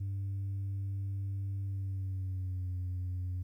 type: tone with pitch glide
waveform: sine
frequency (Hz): 98 to 90.91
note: G2 to F#2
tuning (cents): 0 to -30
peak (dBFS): -31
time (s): 0-3.43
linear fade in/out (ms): 10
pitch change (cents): -130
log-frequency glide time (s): 1.66-2.73
effects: tanh soft clip ceiling -32 dBFS + 12-bit